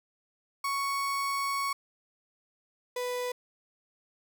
35% pulse tone pair in turn, 1111 / 494.9 Hz, C#6 / B4, +4 / +4 cents, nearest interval octave + major second, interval 1400 cents, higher first, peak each -27 / -29 dBFS, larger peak first, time 0.64-1.73 / 2.96-3.32 s, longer first, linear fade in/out 5 ms, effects none

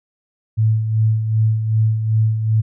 sine tone with tremolo, 110 Hz, A2, in tune, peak -11 dBFS, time 0.57-2.62 s, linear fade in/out 20 ms, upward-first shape sine, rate 2.6 Hz, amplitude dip 55%, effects none

